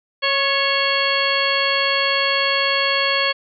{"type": "harmonic tone with a mistuned harmonic", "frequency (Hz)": 550, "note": "C#5", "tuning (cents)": -14, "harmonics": [1, 2, 3, 4, 5, 6, 8], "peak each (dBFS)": [-24, -24, -24, -24, -24, -24, -24], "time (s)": [0.22, 3.33], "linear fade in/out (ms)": 20, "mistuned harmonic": 3, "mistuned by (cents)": 35, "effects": []}